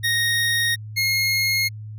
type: tone pair in turn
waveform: 25% pulse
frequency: 1864.7 / 2150 Hz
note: A#6 / C7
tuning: 0 / +47 cents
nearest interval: major second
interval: 247 cents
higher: second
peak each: -15 dBFS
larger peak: neither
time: 0.03-0.76 / 0.96-1.69 s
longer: neither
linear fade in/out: 20 ms
effects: added 107 Hz sine -32 dBFS peak until 1.98 s